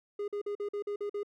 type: tone bursts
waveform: triangle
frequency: 410 Hz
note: G#4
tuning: 22 cents flat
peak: -30 dBFS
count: 8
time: 0.19-1.232 s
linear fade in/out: 5 ms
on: 90 ms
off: 46 ms
effects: none